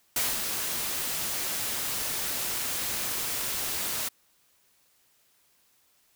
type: noise with ADSR envelope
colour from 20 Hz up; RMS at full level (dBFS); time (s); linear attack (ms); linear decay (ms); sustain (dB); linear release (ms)
white; -26; 0.16-4.09; 3; 210; -5; 12
effects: white hiss -66 dBFS RMS until 6.15 s

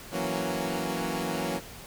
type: chord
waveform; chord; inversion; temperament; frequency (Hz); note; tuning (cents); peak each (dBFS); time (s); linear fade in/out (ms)
15% pulse; F# dominant seventh; third; equal; 164.81 / 185 / 233.1 / 277.2; E3 / F#3 / A#3 / C#4; 0 / 0 / 0 / 0; -28; 0.11-1.61; 50
effects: pink hiss -45 dBFS RMS until 1.86 s

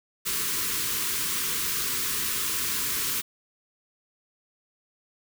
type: band-stop noise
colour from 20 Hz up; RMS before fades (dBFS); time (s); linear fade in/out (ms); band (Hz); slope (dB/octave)
white; -28; 0.25-3.22; 20; 480 to 960; 96
effects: none

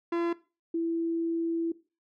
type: tone pair in turn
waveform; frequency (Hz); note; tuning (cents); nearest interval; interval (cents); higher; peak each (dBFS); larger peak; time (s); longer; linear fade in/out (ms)
45% pulse / sine; 340.3 / 332.3; F4 / E4; -45 / +14; unison; 41; first; -26; neither; 0.12-0.33 / 0.74-1.72; second; 5
effects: noise-tail reverb RT60 0.3 s tail -18 dB re dry + low-pass 2000 Hz 12 dB/octave

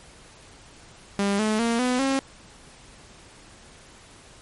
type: tone with pitch steps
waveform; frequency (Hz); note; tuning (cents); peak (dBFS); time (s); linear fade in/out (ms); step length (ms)
sawtooth; 200 / 215.6 / 232.4 / 250.5 / 270.1; G3 / A3 / A#3 / B3 / C#4; +35 / -35 / -5 / +25 / -45; -17; 1.19-2.19; 0; 200
effects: pink hiss -49 dBFS RMS until 4.41 s + MP3 48 kbps

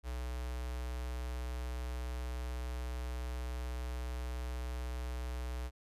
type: tone with notch filter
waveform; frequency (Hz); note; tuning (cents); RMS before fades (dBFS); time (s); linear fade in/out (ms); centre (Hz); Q
square; 61.74; B1; 0; -39; 0.03-5.71; 50; 220; 1
effects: resampled to 32000 Hz

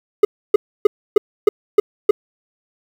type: tone bursts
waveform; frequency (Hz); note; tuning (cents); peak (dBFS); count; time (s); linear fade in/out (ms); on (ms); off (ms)
triangle; 415.3; G#4; 0; -3; 7; 0.23-2.11; 5; 20; 290
effects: 7-bit

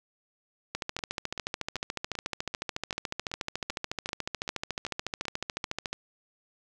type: two click trains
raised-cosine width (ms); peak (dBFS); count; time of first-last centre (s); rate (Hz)
0.2; -14 / -19; 73 / 13; 0.75-5.93 / 0.99-5.641; 13.9 / 2.58
effects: none

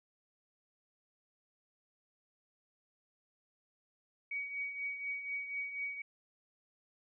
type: tone with tremolo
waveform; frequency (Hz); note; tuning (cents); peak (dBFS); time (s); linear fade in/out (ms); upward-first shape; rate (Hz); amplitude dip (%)
sine; 2257; C#7; +31; -34; 4.31-6.02; 5; triangle; 4.1; 65
effects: none

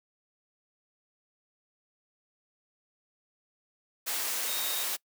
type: tone in noise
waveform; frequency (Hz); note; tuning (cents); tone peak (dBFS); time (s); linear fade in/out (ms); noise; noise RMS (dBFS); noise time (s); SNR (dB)
sine; 3729; A#7; 0; -36; 4.47-4.85; 20; white; -32; 4.06-4.97; -7
effects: noise-tail reverb RT60 0.1 s tail -24 dB re dry + high-pass 400 Hz 12 dB/octave

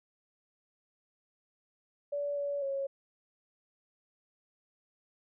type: tone with pitch steps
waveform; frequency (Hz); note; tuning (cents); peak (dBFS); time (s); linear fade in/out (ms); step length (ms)
sine; 575 / 570 / 549; D5 / C#5 / C#5; -37 / +48 / -17; -31; 2.12-2.87; 10; 250
effects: none

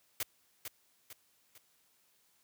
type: noise with echo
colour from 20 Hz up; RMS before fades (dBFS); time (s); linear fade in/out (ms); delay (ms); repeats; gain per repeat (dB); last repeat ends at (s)
white; -35; 0.2-0.23; 2; 450; 3; -7; 1.58
effects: white hiss -71 dBFS RMS until 2.43 s + high-pass 60 Hz 12 dB/octave

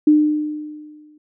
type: tone with exponential decay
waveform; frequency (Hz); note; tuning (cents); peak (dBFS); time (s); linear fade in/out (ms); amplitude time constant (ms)
sine; 302.1; D4; +49; -7; 0.07-1.18; 5; 240
effects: none

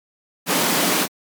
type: high-pass noise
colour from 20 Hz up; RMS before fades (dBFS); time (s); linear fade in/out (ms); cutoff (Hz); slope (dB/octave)
pink; -19; 0.46-1.08; 50; 160; 48
effects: MP3 96 kbps

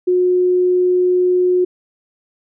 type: tone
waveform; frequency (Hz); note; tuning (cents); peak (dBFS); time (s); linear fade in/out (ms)
sine; 362.2; F#4; -37; -11; 0.07-1.65; 10
effects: none

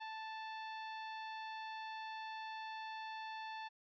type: tone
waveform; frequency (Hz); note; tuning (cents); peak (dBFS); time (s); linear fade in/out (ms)
sawtooth; 880; A5; 0; -40; 0-3.69; 20
effects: resampled to 11025 Hz

